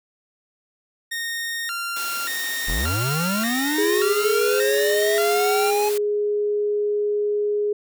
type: tone with vibrato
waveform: sawtooth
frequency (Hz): 1600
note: G6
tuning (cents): +35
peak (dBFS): -22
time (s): 1.11-5.71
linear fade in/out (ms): 10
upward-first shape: square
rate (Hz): 0.86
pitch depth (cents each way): 250
type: high-pass noise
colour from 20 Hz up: white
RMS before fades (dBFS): -32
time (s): 1.96-5.98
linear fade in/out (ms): 5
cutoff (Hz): 220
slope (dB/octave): 24
type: linear sweep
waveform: square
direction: up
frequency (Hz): 30.87 to 849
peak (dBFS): -23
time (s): 2.67-5.9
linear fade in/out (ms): 20
type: tone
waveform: sine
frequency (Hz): 415.3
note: G#4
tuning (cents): 0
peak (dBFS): -19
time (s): 3.78-7.73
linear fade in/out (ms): 5
effects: none